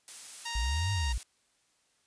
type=noise; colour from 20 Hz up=blue; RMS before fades=-42 dBFS; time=0.08-1.23 s; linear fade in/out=0 ms
type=tone; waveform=10% pulse; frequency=932.3 Hz; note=A#5; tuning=in tune; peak=-26 dBFS; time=0.45-1.13 s; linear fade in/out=10 ms
type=exponential two-way sweep; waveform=sine; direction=up then down; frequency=52.5 to 103.3 to 52.5 Hz; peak=-28 dBFS; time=0.55-1.18 s; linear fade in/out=5 ms; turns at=0.92 s
effects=white hiss -71 dBFS RMS until 2.06 s + resampled to 22050 Hz